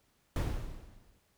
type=noise with exponential decay; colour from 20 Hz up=brown; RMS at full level=-27 dBFS; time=0.36-1.19 s; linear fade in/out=1 ms; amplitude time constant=180 ms; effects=pink hiss -72 dBFS RMS until 1.37 s